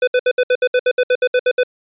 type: tone bursts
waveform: square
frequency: 500 Hz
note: B4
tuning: 21 cents sharp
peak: -12 dBFS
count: 14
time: 0.02-1.634 s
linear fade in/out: 5 ms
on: 54 ms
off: 66 ms
effects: resampled to 8000 Hz